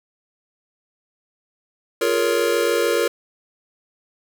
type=chord; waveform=square; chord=Bb minor seventh; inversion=second; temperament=just; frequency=349.6 / 419.5 / 466.2 / 559.4 Hz; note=F4 / Ab4 / Bb4 / Db5; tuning=+2 / +17 / 0 / +16 cents; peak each=-25 / -25 / -21 / -25 dBFS; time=2.01-3.08 s; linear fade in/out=5 ms; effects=none